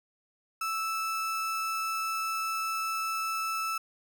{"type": "tone", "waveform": "35% pulse", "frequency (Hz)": 1315, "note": "E6", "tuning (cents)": -5, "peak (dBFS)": -28, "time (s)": [0.61, 3.78], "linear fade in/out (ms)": 5, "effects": []}